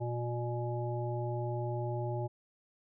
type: harmonic tone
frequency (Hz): 120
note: B2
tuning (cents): -49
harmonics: 1 / 3 / 5 / 7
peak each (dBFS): -34 / -39 / -41 / -42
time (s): 0-2.28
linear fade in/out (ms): 20
effects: none